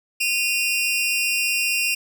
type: tone pair together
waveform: sawtooth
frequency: 2473 / 2755 Hz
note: D#7 / F7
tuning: -11 / -24 cents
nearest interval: major second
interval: 187 cents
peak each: -21 / -18 dBFS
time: 0.2-1.95 s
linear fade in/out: 10 ms
effects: none